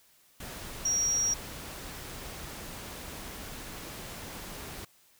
sine tone in noise, 5680 Hz, F8, 28 cents sharp, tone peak -25 dBFS, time 0.85-1.34 s, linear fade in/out 5 ms, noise pink, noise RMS -42 dBFS, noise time 0.4-4.85 s, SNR +14 dB, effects white hiss -63 dBFS RMS until 5.19 s

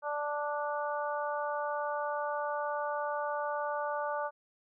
harmonic tone, 293.7 Hz, D4, in tune, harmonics 2 / 3 / 4 / 5, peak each -35 / -36 / -38 / -41 dBFS, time 0.02-4.31 s, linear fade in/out 50 ms, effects none

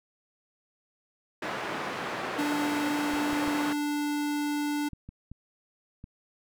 white band-pass noise, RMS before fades -34 dBFS, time 1.42-3.73 s, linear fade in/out 5 ms, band 180 to 1500 Hz, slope 12 dB/octave
square tone, 293.7 Hz, D4, in tune, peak -28 dBFS, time 2.38-4.89 s, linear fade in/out 10 ms
clicks, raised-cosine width 5 ms, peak -30 dBFS, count 7, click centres 3.138 / 3.331 / 3.478 / 4.933 / 5.09 / 5.316 / 6.041 s
effects none

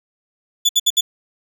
30% pulse tone bursts, 3462 Hz, A7, 29 cents flat, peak -9 dBFS, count 4, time 0.65-1.01 s, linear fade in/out 10 ms, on 42 ms, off 64 ms, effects none

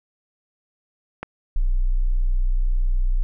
click, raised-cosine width 0.5 ms, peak -14 dBFS, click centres 1.23 s
sine tone, 30.82 Hz, B0, 3 cents flat, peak -16 dBFS, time 1.56-3.23 s, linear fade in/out 0 ms
effects none

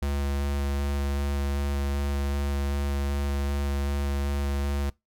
square tone with vibrato, 70.4 Hz, C#2, 27 cents sharp, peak -26 dBFS, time 0.02-4.9 s, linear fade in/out 5 ms, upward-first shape square, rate 2.6 Hz, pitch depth 8 cents each way, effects noise-tail reverb RT60 0.2 s tail -23 dB re dry

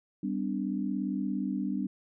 sine chord, G major, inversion none, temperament equal with one note detuned, 196 / 253 / 293.7 Hz, G3 / B3 / D4, 0 / +42 / 0 cents, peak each -32 / -34 / -34 dBFS, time 0.23-1.87 s, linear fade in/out 5 ms, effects none

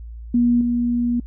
sine tone with level steps, 240 Hz, B3, 49 cents flat, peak -13 / -17 dBFS, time 0.34-1.2 s, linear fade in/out 5 ms, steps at 0.61 s, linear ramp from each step 2 ms, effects noise-tail reverb RT60 0.1 s tail -26 dB re dry + added 57 Hz sine -32 dBFS peak until 1.26 s

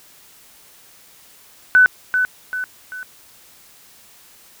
sine tone with echo, 1500 Hz, F#6, 23 cents sharp, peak -7 dBFS, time 1.75-1.86 s, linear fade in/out 0 ms, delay 390 ms, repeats 3, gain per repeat -7 dB, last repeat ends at 3.03 s, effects white hiss -48 dBFS RMS until 4.6 s

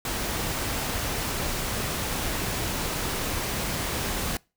pink noise, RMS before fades -29 dBFS, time 0.05-4.37 s, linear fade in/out 2 ms, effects noise-tail reverb RT60 0.3 s tail -25 dB re dry

